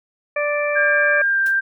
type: harmonic tone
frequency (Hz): 587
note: D5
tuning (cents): -1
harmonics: 1 / 2 / 3 / 4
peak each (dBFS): -20 / -28 / -26 / -25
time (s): 0.36-1.22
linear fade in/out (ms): 5
type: tone with pitch glide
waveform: sine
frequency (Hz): 1609 to 1581.4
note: G6 to G6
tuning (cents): +45 to +15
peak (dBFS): -15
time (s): 0.75-1.61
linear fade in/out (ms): 20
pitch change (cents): -30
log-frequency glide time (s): 1.22-1.4
type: noise with exponential decay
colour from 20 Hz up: white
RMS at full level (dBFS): -34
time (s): 1.46-1.58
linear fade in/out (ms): 2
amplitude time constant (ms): 24
effects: none